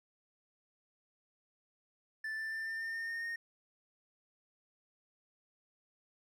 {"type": "tone with pitch steps", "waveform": "triangle", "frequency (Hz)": [1760, 1772.2, 1784.6, 1797, 1809.5, 1822.1, 1834.7, 1847.5], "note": ["A6", "A6", "A6", "A6", "A6", "A#6", "A#6", "A#6"], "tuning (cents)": [0, 12, 24, 36, 48, -40, -28, -16], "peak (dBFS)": -35, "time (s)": [2.24, 3.36], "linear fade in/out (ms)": 5, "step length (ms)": 140, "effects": []}